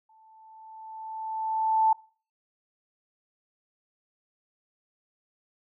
sine tone with exponential growth, 881 Hz, A5, 2 cents sharp, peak -17 dBFS, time 0.09-1.93 s, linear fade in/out 5 ms, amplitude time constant 400 ms, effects noise-tail reverb RT60 0.4 s tail -23 dB re dry

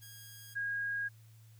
5% pulse / sine tone pair in turn, 1635 / 1635 Hz, G#6 / G#6, -28 / -28 cents, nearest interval unison, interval 0 cents, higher neither, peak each -39 / -33 dBFS, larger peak second, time 0.01-0.55 / 0.55-1.09 s, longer neither, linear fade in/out 20 ms, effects added 111 Hz sine -55 dBFS peak until 1.59 s + white hiss -68 dBFS RMS until 1.59 s

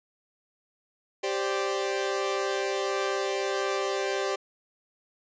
sawtooth chord, G suspended fourth, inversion none, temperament equal, 392 / 523.3 / 587.3 Hz, G4 / C5 / D5, 0 / 0 / 0 cents, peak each -25 / -29 / -29 dBFS, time 1.23-4.36 s, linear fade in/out 10 ms, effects resampled to 16000 Hz

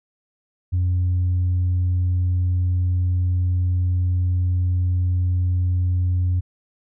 sine tone, 90 Hz, F#2, 47 cents flat, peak -15 dBFS, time 0.72-6.41 s, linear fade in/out 20 ms, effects tanh soft clip ceiling -15 dBFS

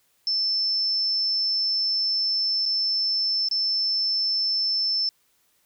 sine tone with dropouts, 5300 Hz, E8, 9 cents sharp, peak -21 dBFS, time 0.27-5.09 s, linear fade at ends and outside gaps 1 ms, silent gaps 2.655-2.66 / 3.486-3.512 s, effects white hiss -66 dBFS RMS until 5.65 s

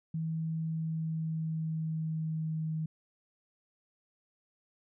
sine tone with pitch glide, 161.1 to 158.06 Hz, E3 to D#3, -39 to +28 cents, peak -31 dBFS, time 0.14-2.86 s, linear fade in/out 5 ms, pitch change -33 cents, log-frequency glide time 0.57-2.74 s, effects none

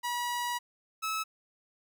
sawtooth tone pair in turn, 967 / 1298.3 Hz, B5 / E6, -37 / -27 cents, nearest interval perfect fourth, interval 510 cents, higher second, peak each -27 dBFS, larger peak neither, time 0.03-0.59 / 1.02-1.24 s, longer first, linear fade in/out 20 ms, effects none

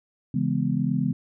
sine chord, C# minor seventh, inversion none, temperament just, 138.59 / 166.31 / 207.9 / 249.5 Hz, C#3 / E3 / G#3 / B3, 0 / +16 / +2 / +18 cents, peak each -27 dBFS, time 0.34-1.13 s, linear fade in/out 5 ms, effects none

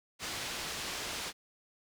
white low-pass noise, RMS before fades -39 dBFS, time 0.19-1.33 s, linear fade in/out 50 ms, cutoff 5500 Hz, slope 12 dB/octave, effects none

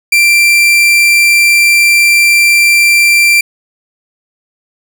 40% pulse tone, 2358 Hz, D7, 6 cents sharp, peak -4 dBFS, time 0.12-3.41 s, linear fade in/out 5 ms, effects none

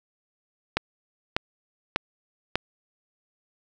click train, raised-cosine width 0.3 ms, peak -6 dBFS, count 4, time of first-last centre 0.77-2.556 s, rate 1.68 Hz, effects none

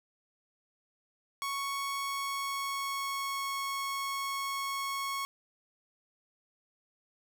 sawtooth tone with pitch glide, 1108.7 to 1101 Hz, C#6 to C#6, 0 to -12 cents, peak -29 dBFS, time 1.42-5.25 s, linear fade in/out 0 ms, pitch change -12 cents, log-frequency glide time 1.92-3.49 s, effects none

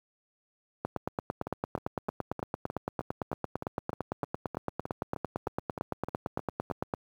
two click trains, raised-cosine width 1 ms, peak -16 / -21 dBFS, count 55 / 18, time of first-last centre 0.85-6.938 / 1.47-6.701 s, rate 8.87 / 3.25 Hz, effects high-pass 80 Hz 12 dB/octave + 9-bit

